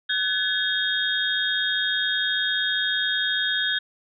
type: tone cluster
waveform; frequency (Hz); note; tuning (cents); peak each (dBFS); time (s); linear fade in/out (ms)
sine; 1517 / 1706 / 3284 / 3685; F#6 / G#6 / G#7 / A#7; +43 / +46 / -20 / -21; -27; 0.09-3.79; 10
effects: none